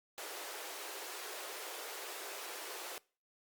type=high-pass noise; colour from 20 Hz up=pink; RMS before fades=-45 dBFS; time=0.18-2.98 s; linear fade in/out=0 ms; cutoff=360 Hz; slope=48 dB/octave; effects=noise-tail reverb RT60 0.4 s tail -24 dB re dry + Opus 48 kbps